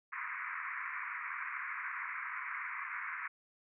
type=band-pass noise; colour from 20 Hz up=white; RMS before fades=-41 dBFS; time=0.12-3.28 s; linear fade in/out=10 ms; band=1000 to 2300 Hz; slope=96 dB/octave; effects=none